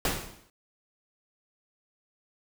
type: noise with exponential decay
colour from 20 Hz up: pink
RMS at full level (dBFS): -25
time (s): 0.05-0.5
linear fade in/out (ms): 2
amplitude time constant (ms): 96
effects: none